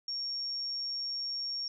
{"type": "tone", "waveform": "sine", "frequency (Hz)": 5530, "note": "F8", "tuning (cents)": -18, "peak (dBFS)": -33, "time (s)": [0.08, 1.68], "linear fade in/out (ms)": 2, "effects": []}